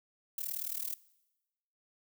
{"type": "noise with amplitude modulation", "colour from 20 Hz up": "violet", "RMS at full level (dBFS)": -34, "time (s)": [0.38, 0.94], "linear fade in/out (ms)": 2, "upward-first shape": "sine", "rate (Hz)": 38.5, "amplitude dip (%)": 90, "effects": ["noise-tail reverb RT60 1.0 s tail -21 dB re dry"]}